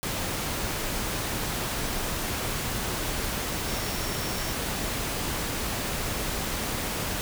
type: tone in noise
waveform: sine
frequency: 5500 Hz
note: F8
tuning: 27 cents flat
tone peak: -41 dBFS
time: 3.68-4.52 s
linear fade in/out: 0 ms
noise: pink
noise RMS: -30 dBFS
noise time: 0.03-7.21 s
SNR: -14 dB
effects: none